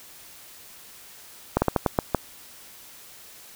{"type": "slowing click train", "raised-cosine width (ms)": 1, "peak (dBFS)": -5, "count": 7, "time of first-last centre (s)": [1.57, 2.147], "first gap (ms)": 50, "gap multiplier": 1.26, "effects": ["white hiss -47 dBFS RMS until 3.55 s"]}